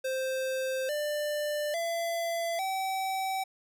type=tone with pitch steps; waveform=square; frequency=523.3 / 594.2 / 674.7 / 766.2 Hz; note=C5 / D5 / E5 / G5; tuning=0 / +20 / +40 / -40 cents; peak=-30 dBFS; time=0.04-3.44 s; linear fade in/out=10 ms; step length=850 ms; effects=none